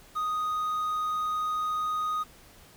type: tone with quantisation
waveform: triangle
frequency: 1244.5 Hz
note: D#6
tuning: in tune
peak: -25 dBFS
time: 0.15-2.24 s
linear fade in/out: 20 ms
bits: 9
effects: pink hiss -54 dBFS RMS until 2.76 s